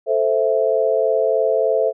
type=chord; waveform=sine; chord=A minor; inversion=none; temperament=equal; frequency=440 / 523.3 / 659.3 Hz; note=A4 / C5 / E5; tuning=0 / 0 / 0 cents; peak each=-19 dBFS; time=0.06-1.93 s; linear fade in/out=50 ms; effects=none